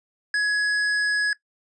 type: tone with hard clipping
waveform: sine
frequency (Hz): 1679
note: G#6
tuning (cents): +18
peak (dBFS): -21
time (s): 0.34-1.33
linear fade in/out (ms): 2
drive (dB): 8
effects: noise-tail reverb RT60 0.1 s tail -19 dB re dry + resampled to 22050 Hz